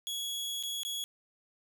sawtooth tone with dropouts, 3348 Hz, G#7, 13 cents sharp, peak -31 dBFS, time 0.07-1.04 s, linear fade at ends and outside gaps 0 ms, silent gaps 0.627-0.635 / 0.833-0.85 s, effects none

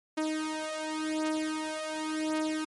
sawtooth beating tone pair, 311.1 / 312.01 Hz, D#4 / D#4, 0 / +5 cents, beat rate 0.91 Hz, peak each -30 / -29 dBFS, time 0.17-2.65 s, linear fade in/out 10 ms, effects MP3 48 kbps

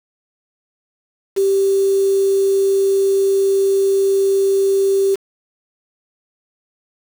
sine tone with quantisation, 390.9 Hz, G4, 5 cents flat, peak -12 dBFS, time 1.36-5.16 s, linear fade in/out 20 ms, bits 5, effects none

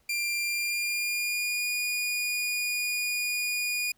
sawtooth tone with pitch glide, 2382 to 2446 Hz, D7 to D#7, +24 to -30 cents, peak -24 dBFS, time 0.09-3.92 s, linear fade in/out 5 ms, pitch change +46 cents, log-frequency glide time 0.41-1.7 s, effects pink hiss -68 dBFS RMS until 3.97 s

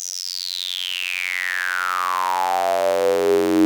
square tone with high-pass filter sweep, 45.39 Hz, F#1, 32 cents flat, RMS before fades -21 dBFS, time 0-3.65 s, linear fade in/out 0 ms, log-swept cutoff 6300 to 310 Hz, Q 9.7, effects none

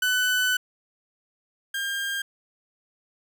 30% pulse tone pair in turn, 1499 / 1603.6 Hz, F#6 / G6, +22 / +39 cents, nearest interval minor second, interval 117 cents, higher second, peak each -18 / -24 dBFS, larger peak first, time 0.02-0.57 / 1.74-2.22 s, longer first, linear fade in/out 5 ms, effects none

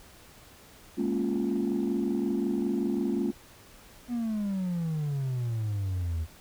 sine chord, Bb minor seventh, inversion third, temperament equal, 207.7 / 233.1 / 277.2 / 349.2 Hz, Ab3 / Bb3 / Db4 / F4, 0 / 0 / 0 / 0 cents, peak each -30 dBFS, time 0.97-3.32 s, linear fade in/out 20 ms
triangle exponential sweep, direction down, 246.9 to 77.78 Hz, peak -25 dBFS, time 4.08-6.27 s, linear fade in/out 50 ms
effects tanh soft clip ceiling -20 dBFS + pink hiss -53 dBFS RMS until 6.4 s

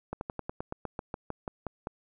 slowing click train, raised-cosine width 1 ms, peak -20 dBFS, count 14, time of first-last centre 0.13-1.871 s, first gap 81 ms, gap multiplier 1.08, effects none

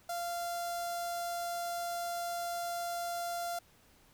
sawtooth tone with notch filter, 692 Hz, F5, 16 cents flat, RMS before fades -37 dBFS, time 0.09-3.59 s, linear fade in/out 5 ms, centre 2400 Hz, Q 0.79, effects pink hiss -64 dBFS RMS until 4.13 s

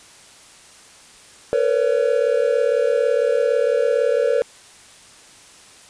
triangle tone cluster, 457.9 / 495.7 / 562 Hz, A#4 / B4 / C#5, -31 / +6 / +24 cents, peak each -18 dBFS, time 1.53-4.42 s, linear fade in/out 0 ms, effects white hiss -46 dBFS RMS until 5.89 s + resampled to 22050 Hz

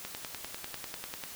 click train, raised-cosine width 0.2 ms, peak -20 dBFS, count 13, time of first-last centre 0.05-1.238 s, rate 10.1 Hz, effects white hiss -45 dBFS RMS until 1.35 s

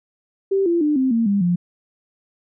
sine tone with pitch steps, 389.9 / 341.4 / 298.9 / 261.7 / 229.2 / 200.7 / 175.7 Hz, G4 / F4 / D4 / C4 / A#3 / G3 / F3, -9 / -39 / +31 / 0 / -29 / +41 / +11 cents, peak -15 dBFS, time 0.51-1.56 s, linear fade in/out 10 ms, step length 150 ms, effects none

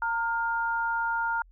sine tone pair together, 917.8 / 1410 Hz, A#5 / F6, -27 / +16 cents, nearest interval perfect fifth, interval 743 cents, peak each -28 dBFS, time 0.02-1.42 s, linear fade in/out 2 ms, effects added 43 Hz sine -52 dBFS peak until 1.51 s

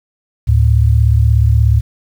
sine tone pair together, 73.28 / 110 Hz, D2 / A2, -3 / 0 cents, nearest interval perfect fifth, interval 703 cents, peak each -10 dBFS, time 0.47-1.81 s, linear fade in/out 20 ms, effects 7-bit

